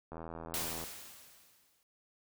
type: click train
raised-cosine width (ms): 1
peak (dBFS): -30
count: 60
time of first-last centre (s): 0.12-0.839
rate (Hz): 82.1
type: noise with exponential decay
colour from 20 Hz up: white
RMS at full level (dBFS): -35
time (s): 0.54-1.83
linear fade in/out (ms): 0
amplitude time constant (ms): 280
effects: none